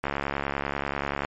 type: click train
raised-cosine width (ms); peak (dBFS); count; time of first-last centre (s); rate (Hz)
0.5; -12; 86; 0.04-1.249; 70.3
effects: MP3 48 kbps